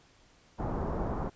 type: low-pass noise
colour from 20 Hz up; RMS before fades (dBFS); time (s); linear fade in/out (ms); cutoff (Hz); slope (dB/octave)
pink; -33; 0.58-1.3; 20; 1100; 24
effects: pink hiss -62 dBFS RMS until 1.35 s + resampled to 16000 Hz